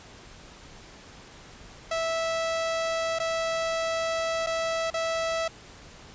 sawtooth tone with dropouts, 656 Hz, E5, 9 cents flat, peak -22 dBFS, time 1.91-5.48 s, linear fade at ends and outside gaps 5 ms, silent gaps 3.188-3.199 / 4.464-4.469 / 4.903-4.94 s, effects pink hiss -48 dBFS RMS until 6.14 s + resampled to 16000 Hz

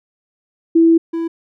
sine / triangle tone pair in turn, 330 / 331.3 Hz, E4 / E4, +2 / +9 cents, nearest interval unison, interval 7 cents, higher second, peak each -7 / -16 dBFS, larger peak first, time 0.75-0.98 / 1.13-1.28 s, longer first, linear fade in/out 10 ms, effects none

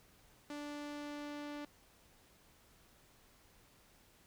sawtooth tone with low-pass filter sweep, 292.7 Hz, D4, 6 cents flat, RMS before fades -45 dBFS, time 0.5-1.65 s, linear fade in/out 2 ms, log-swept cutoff 7800 to 4500 Hz, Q 0.74, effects pink hiss -66 dBFS RMS until 4.26 s

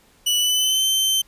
sawtooth tone with pitch glide, 2956 to 3098 Hz, F#7 to G7, -2 to -21 cents, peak -14 dBFS, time 0.26-1.22 s, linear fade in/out 10 ms, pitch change +81 cents, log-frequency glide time 0.37-0.86 s, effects pink hiss -56 dBFS RMS until 1.27 s + resampled to 32000 Hz

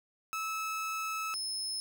30% pulse tone pair in turn, 1301 / 5204 Hz, E6 / E8, -23 / -23 cents, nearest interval 2 octaves, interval 2400 cents, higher second, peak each -31 / -30 dBFS, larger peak second, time 0.33-1.34 / 1.34-1.8 s, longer first, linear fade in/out 0 ms, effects none

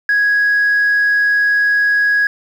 sine tone, 1661.2 Hz, G#6, in tune, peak -9 dBFS, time 0.09-2.27 s, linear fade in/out 2 ms, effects tanh soft clip ceiling -8 dBFS + 7-bit

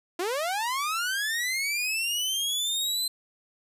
sawtooth linear sweep, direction up, 329.6 to 4100 Hz, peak -23 dBFS, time 0.19-3.08 s, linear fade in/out 5 ms, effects resampled to 32000 Hz

